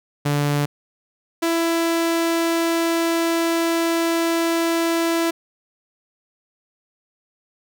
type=tone pair in turn; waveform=sawtooth; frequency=145.2 / 333 Hz; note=D3 / E4; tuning=-19 / +18 cents; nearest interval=octave + major second; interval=1437 cents; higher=second; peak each=-14 dBFS; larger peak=neither; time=0.25-0.66 / 1.42-5.31 s; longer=second; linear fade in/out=10 ms; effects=none